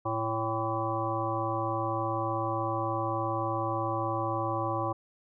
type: harmonic tone with a mistuned harmonic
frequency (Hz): 111.7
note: A2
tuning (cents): +27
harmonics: 1 / 3 / 5 / 7 / 9 / 10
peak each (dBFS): -35 / -35 / -35 / -35 / -35 / -35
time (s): 0.05-4.93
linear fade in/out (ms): 10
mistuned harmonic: 10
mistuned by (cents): +37
effects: none